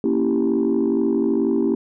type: chord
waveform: sine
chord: A# diminished seventh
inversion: none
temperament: equal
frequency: 233.1 / 277.2 / 329.6 / 392 Hz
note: A#3 / C#4 / E4 / G4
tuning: 0 / 0 / 0 / 0 cents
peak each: -21 dBFS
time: 0.04-1.75 s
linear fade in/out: 2 ms
effects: tanh soft clip ceiling -11 dBFS